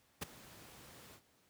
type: noise with ADSR envelope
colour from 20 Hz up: pink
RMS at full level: -37 dBFS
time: 0.21-1.21 s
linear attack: 16 ms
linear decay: 12 ms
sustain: -19 dB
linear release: 70 ms
effects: pink hiss -71 dBFS RMS until 1.49 s + high-pass 80 Hz 12 dB/octave